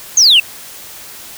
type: exponential sweep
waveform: sine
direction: down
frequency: 6650 to 2598 Hz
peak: -3 dBFS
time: 0.17-0.4 s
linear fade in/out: 5 ms
effects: tanh soft clip ceiling -2 dBFS + white hiss -33 dBFS RMS until 1.37 s